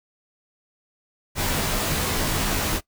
pink noise with comb filter, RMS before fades -24 dBFS, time 1.35-2.81 s, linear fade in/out 50 ms, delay 17 ms, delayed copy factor -0.9, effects noise-tail reverb RT60 0.1 s tail -20 dB re dry

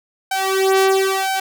sawtooth tone with flanger, 384.4 Hz, G4, 34 cents flat, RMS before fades -17 dBFS, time 0.31-1.4 s, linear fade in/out 5 ms, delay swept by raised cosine 1.3 to 2.6 ms, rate 1 Hz, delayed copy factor +1, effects none

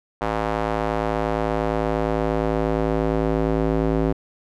square tone with band-pass filter sweep, 54.3 Hz, A1, 22 cents flat, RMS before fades -22 dBFS, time 0.21-4.13 s, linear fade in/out 10 ms, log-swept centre 830 to 360 Hz, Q 1.1, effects none

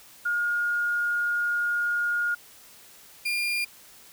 sine / 35% pulse tone pair in turn, 1426 / 2407 Hz, F6 / D7, +36 / +42 cents, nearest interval major sixth, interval 906 cents, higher second, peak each -23 dBFS, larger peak neither, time 0.25-2.35 / 3.25-3.65 s, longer first, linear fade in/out 10 ms, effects white hiss -51 dBFS RMS until 4.12 s

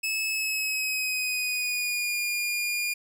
sawtooth tone with pitch glide, 2597 to 2423 Hz, E7 to D#7, -26 to -47 cents, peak -23 dBFS, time 0.03-2.94 s, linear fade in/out 10 ms, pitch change -121 cents, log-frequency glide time 0.29-2.17 s, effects none

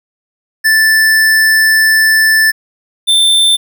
square tone pair in turn, 1760 / 3558 Hz, A6 / A7, 0 / +19 cents, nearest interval octave, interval 1219 cents, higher second, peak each -7 dBFS, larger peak neither, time 0.64-2.52 / 3.07-3.57 s, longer first, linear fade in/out 20 ms, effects none

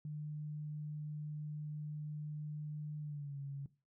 sine tone with pitch glide, 150.5 to 139.61 Hz, D3 to C#3, +43 to +13 cents, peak -40 dBFS, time 0.05-3.66 s, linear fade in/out 2 ms, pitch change -130 cents, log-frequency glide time 3.02-3.39 s, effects noise-tail reverb RT60 0.3 s tail -17 dB re dry

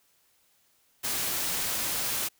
white noise, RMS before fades -30 dBFS, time 1.03-2.29 s, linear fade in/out 20 ms, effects white hiss -67 dBFS RMS until 2.39 s

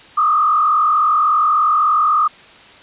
sine tone with frequency modulation, 1222 Hz, D#6, 32 cents flat, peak -11 dBFS, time 0.17-2.28 s, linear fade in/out 10 ms, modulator 43.5 Hz, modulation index 1.2, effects white hiss -42 dBFS RMS until 2.82 s + resampled to 8000 Hz

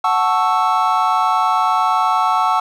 triangle chord, F# minor seventh, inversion none, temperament equal, 740 / 880 / 1108.7 / 1318.5 Hz, F#5 / A5 / C#6 / E6, 0 / 0 / 0 / 0 cents, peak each -17 dBFS, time 0.04-2.6 s, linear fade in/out 5 ms, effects none

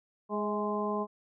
harmonic tone with a mistuned harmonic, 208.1 Hz, G#3, 4 cents sharp, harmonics 1 / 2 / 3 / 4 / 5, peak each -34 / -34 / -37 / -39 / -35 dBFS, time 0.29-1.07 s, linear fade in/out 50 ms, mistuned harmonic 3, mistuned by +36 cents, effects none

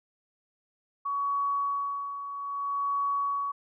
sine tone with tremolo, 1125 Hz, C#6, 25 cents sharp, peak -25 dBFS, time 1.05-3.52 s, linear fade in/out 10 ms, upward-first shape sine, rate 0.62 Hz, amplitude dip 65%, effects none

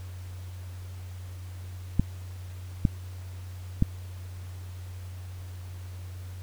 clicks, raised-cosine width 5 ms, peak -8 dBFS, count 3, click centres 1.996 / 2.852 / 3.824 s, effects added 91 Hz sine -37 dBFS peak until 6.42 s + pink hiss -53 dBFS RMS until 6.42 s

